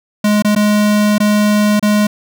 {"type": "tone with dropouts", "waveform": "square", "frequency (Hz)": 209.1, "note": "G#3", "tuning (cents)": 12, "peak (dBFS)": -10, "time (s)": [0.24, 2.07], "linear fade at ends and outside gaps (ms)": 5, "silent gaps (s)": [[0.423, 0.446], [0.551, 0.561], [1.182, 1.201], [1.796, 1.826]], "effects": []}